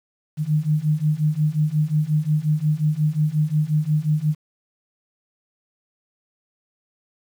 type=beating tone pair; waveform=sine; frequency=149.6 / 155.2 Hz; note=D3 / D#3; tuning=+32 / -4 cents; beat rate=5.6 Hz; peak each=-21 / -20 dBFS; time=0.37-4.35 s; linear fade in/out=50 ms; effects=8-bit